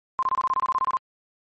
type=tone bursts; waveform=sine; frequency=1046.5 Hz; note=C6; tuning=in tune; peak=-19 dBFS; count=13; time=0.19-0.97 s; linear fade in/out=0 ms; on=36 ms; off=26 ms; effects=MP3 32 kbps